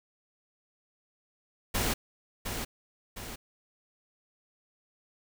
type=noise with echo; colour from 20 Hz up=pink; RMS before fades=-29 dBFS; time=1.74-1.94 s; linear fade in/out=10 ms; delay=710 ms; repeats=2; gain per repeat=-6 dB; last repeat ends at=3.36 s; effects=none